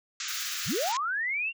white band-pass noise, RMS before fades -35 dBFS, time 0.2-0.97 s, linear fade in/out 2 ms, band 1200 to 7300 Hz, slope 96 dB/octave
blue noise with tremolo, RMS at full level -37 dBFS, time 0.28-0.92 s, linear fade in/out 5 ms, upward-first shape sine, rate 17 Hz, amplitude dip 50%
sine linear sweep, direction up, 56.6 to 2812 Hz, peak -27 dBFS, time 0.65-1.53 s, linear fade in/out 50 ms
effects none

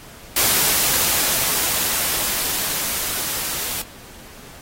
white noise with level ramp, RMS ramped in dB -17 to -26 dBFS, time 0.36-3.82 s, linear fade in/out 5 ms, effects pink hiss -42 dBFS RMS until 4.61 s + AAC 48 kbps

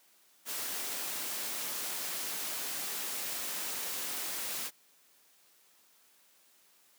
white noise, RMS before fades -37 dBFS, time 0.45-4.71 s, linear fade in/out 50 ms, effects white hiss -65 dBFS RMS until 6.98 s + high-pass 200 Hz 12 dB/octave

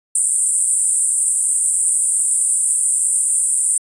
pink band-pass noise, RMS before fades -17 dBFS, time 0.15-3.78 s, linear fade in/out 5 ms, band 8200 to 9500 Hz, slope 96 dB/octave, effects resampled to 24000 Hz

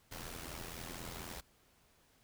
pink noise with amplitude modulation, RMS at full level -43 dBFS, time 0.11-1.41 s, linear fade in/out 10 ms, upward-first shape sine, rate 84.1 Hz, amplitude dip 70%, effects pink hiss -69 dBFS RMS until 2.23 s

